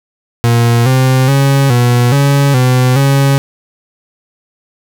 40% pulse tone with pitch steps, 118 / 130.2 / 137.9 / 121.6 / 140.5 / 126.9 / 138.1 Hz, A#2 / C3 / C#3 / B2 / C#3 / B2 / C#3, +22 / -8 / -9 / -26 / +24 / +47 / -6 cents, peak -6 dBFS, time 0.44-3.38 s, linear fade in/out 0 ms, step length 420 ms, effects none

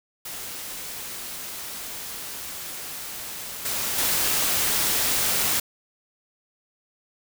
white noise with level steps, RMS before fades -35 / -27 / -23 dBFS, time 0.25-5.6 s, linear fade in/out 5 ms, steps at 3.65 / 3.98 s, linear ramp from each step 5 ms, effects none

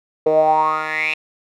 10% pulse tone with band-pass filter sweep, 155.56 Hz, D#3, in tune, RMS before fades -17 dBFS, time 0.26-1.14 s, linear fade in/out 5 ms, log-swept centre 490 to 2700 Hz, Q 8.3, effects none

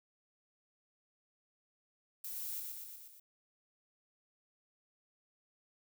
violet noise with echo, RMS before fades -43 dBFS, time 2.24-2.6 s, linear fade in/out 5 ms, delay 120 ms, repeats 5, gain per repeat -3 dB, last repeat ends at 3.2 s, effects none

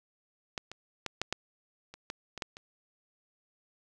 clicks, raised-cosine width 0.2 ms, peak -17 / -25 / -16 / -13 / -13 / -29 / -19 / -23 / -16 / -28 dBFS, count 10, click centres 0.578 / 0.716 / 1.063 / 1.216 / 1.326 / 1.94 / 2.101 / 2.377 / 2.422 / 2.569 s, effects none

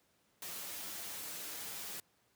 white noise with comb filter, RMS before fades -44 dBFS, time 0.42-2 s, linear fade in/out 2 ms, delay 7.9 ms, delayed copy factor -0.65, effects pink hiss -73 dBFS RMS until 2.35 s + high-pass 100 Hz 12 dB/octave

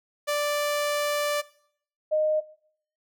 sawtooth / sine tone pair in turn, 587 / 617 Hz, D5 / D#5, -1 / -15 cents, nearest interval minor second, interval 86 cents, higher second, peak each -20 dBFS, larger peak neither, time 0.27-1.42 / 2.11-2.41 s, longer first, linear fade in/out 20 ms, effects noise-tail reverb RT60 0.6 s tail -19 dB re dry

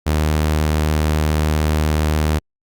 sawtooth tone, 76.8 Hz, D#2, 22 cents flat, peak -11 dBFS, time 0.06-2.39 s, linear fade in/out 10 ms, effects Opus 48 kbps

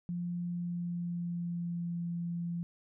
sine tone with pitch glide, 174.61 to 171.41 Hz, F3 to F3, 0 to -32 cents, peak -33 dBFS, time 0.09-2.63 s, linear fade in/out 0 ms, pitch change -32 cents, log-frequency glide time 0.43-2.03 s, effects none

